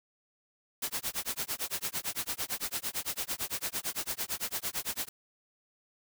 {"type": "noise with tremolo", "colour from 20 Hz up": "white", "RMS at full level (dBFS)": -32, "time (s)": [0.82, 5.09], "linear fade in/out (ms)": 5, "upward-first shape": "sine", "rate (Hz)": 8.9, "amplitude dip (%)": 100, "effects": []}